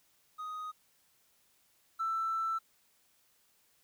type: tone pair in turn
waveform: triangle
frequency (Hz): 1249 / 1328.9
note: D#6 / E6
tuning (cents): +6 / +14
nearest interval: minor second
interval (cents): 108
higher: second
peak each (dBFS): -36 / -27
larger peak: second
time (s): 0.38-0.72 / 1.99-2.59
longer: second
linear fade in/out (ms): 20
effects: tanh soft clip ceiling -28 dBFS + white hiss -70 dBFS RMS until 3.83 s